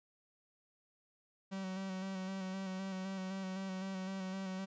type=tone with vibrato; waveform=45% pulse; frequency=190 Hz; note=F#3; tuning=46 cents sharp; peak=-39 dBFS; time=1.51-4.66 s; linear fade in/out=20 ms; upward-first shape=square; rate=3.9 Hz; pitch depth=24 cents each way; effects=resampled to 16000 Hz